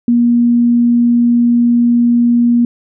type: tone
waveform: sine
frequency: 238.3 Hz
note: A#3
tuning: 38 cents sharp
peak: -7 dBFS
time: 0.08-2.65 s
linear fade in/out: 2 ms
effects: none